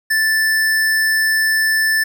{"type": "tone", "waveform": "square", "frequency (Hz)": 1760, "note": "A6", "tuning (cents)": 0, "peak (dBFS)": -14, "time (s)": [0.1, 2.04], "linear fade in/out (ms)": 10, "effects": ["8-bit"]}